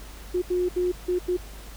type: tone bursts at uneven times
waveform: sine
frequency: 359.5 Hz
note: F#4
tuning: 50 cents flat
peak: -21 dBFS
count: 5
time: 0.34-0.42 / 0.5-0.69 / 0.76-0.92 / 1.08-1.19 / 1.28-1.37 s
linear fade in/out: 10 ms
effects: added 50 Hz sine -40 dBFS peak until 1.76 s + pink hiss -46 dBFS RMS until 1.76 s